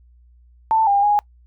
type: tone with pitch steps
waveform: sine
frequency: 887 / 803 / 827 Hz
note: A5 / G5 / G#5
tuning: +14 / +41 / -8 cents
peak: -13 dBFS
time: 0.71-1.19 s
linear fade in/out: 0 ms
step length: 160 ms
effects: noise-tail reverb RT60 0.1 s tail -25 dB re dry + added 60 Hz sine -48 dBFS peak until 1.46 s